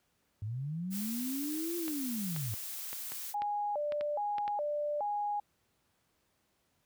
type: linear two-way sweep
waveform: sine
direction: up then down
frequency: 99.2 to 349.2 to 99.2 Hz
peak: -34 dBFS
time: 0.42-2.54 s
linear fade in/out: 0 ms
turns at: 1.77 s
type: noise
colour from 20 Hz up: blue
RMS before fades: -41 dBFS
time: 0.9-3.35 s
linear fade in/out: 50 ms
type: clicks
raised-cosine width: 0.3 ms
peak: -26 dBFS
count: 9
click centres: 1.881 / 2.363 / 2.93 / 3.12 / 3.42 / 3.922 / 4.01 / 4.383 / 4.479 s
type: tone with vibrato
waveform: sine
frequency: 698.5 Hz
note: F5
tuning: in tune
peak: -31 dBFS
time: 3.34-5.4 s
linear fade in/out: 5 ms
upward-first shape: square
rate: 1.2 Hz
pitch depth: 290 cents each way
effects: pink hiss -75 dBFS RMS until 6.85 s + high-pass 60 Hz 12 dB/octave